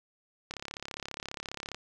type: click train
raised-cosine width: 0.2 ms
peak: -20 dBFS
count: 44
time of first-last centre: 0.51-1.746 s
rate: 34.8 Hz
effects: none